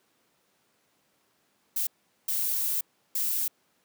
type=noise bursts at uneven times; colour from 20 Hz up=violet; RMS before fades=-28 dBFS; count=3; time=1.76-1.87 / 2.28-2.81 / 3.15-3.48 s; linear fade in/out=5 ms; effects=pink hiss -69 dBFS RMS until 3.84 s + high-pass 200 Hz 12 dB/octave